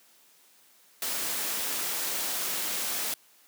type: noise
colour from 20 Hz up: white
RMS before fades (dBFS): -31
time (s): 1.02-3.14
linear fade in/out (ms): 2
effects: white hiss -60 dBFS RMS until 3.47 s + high-pass 200 Hz 12 dB/octave